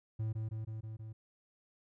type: tone with echo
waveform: triangle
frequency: 110 Hz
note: A2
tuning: in tune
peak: -31 dBFS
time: 0.19-0.33 s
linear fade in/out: 10 ms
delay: 160 ms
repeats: 5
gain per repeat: -2 dB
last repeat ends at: 1.13 s
effects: none